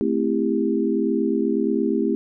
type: chord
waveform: sine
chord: A minor seventh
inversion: none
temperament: equal with one note detuned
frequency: 220 / 261.6 / 329.6 / 398.2 Hz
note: A3 / C4 / E4 / G4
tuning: 0 / 0 / 0 / +27 cents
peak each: -24 dBFS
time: 0.01-2.15 s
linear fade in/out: 0 ms
effects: none